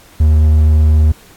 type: tone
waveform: triangle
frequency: 77 Hz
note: D#2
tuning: 17 cents flat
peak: -4 dBFS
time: 0.2-1.12 s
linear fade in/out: 5 ms
effects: pink hiss -43 dBFS RMS until 1.36 s + AAC 64 kbps